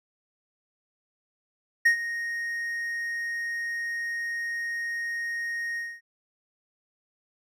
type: tone with ADSR envelope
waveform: triangle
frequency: 1864.7 Hz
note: A#6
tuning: in tune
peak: -13 dBFS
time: 1.85-6.01 s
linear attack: 11 ms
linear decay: 97 ms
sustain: -14 dB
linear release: 240 ms
effects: none